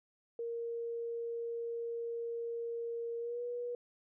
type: tone with pitch glide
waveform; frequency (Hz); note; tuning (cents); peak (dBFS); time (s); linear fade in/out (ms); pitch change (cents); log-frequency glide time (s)
sine; 466.2 to 483.5; A#4 to B4; 0 to -37; -36; 0.39-3.75; 2; +63; 3.19-3.42
effects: none